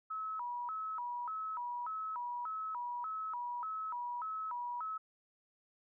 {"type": "tone with vibrato", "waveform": "sine", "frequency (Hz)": 1118, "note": "C#6", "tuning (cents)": 14, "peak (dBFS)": -37, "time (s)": [0.1, 4.98], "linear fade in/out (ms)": 10, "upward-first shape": "square", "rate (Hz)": 1.7, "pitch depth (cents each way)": 250, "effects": []}